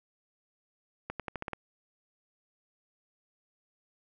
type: accelerating click train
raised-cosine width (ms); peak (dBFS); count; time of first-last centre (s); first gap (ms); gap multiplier
0.5; -20; 7; 1.1-1.533; 97; 0.88
effects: none